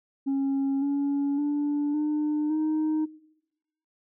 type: tone with pitch steps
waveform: sine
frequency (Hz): 273.5 / 282.3 / 291.4 / 300.8 / 310.6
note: C#4 / C#4 / D4 / D4 / D#4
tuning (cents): -23 / +32 / -13 / +42 / -3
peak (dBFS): -21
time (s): 0.26-3.06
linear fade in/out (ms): 20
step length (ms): 560
effects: noise-tail reverb RT60 1.0 s tail -23 dB re dry + tanh soft clip ceiling -22 dBFS